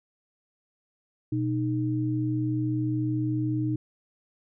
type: tone pair together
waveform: sine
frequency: 122.65 / 308.8 Hz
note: B2 / D#4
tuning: -12 / -13 cents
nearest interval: octave + major third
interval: 1599 cents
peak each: -27 dBFS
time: 1.32-3.76 s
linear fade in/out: 5 ms
effects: none